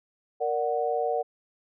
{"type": "chord", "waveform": "sine", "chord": "Bb augmented", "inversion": "none", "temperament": "equal", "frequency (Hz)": [466.2, 587.3, 740], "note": ["Bb4", "D5", "F#5"], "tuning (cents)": [0, 0, 0], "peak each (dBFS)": [-28, -30, -28], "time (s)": [0.4, 1.23], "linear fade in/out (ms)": 20, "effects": []}